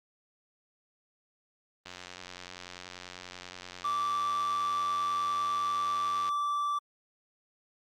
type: click train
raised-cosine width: 0.2 ms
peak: -25 dBFS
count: 401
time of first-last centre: 1.86-6.29 s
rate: 90.3 Hz
type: tone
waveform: triangle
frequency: 1166 Hz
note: D6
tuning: 13 cents flat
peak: -26 dBFS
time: 3.84-6.79 s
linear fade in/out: 10 ms
effects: Opus 32 kbps